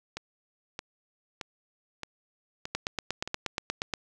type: two click trains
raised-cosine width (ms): 0.2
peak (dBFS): -18 / -12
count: 6 / 11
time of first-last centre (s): 0.17-3.276 / 2.75-3.938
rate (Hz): 1.61 / 8.42
effects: none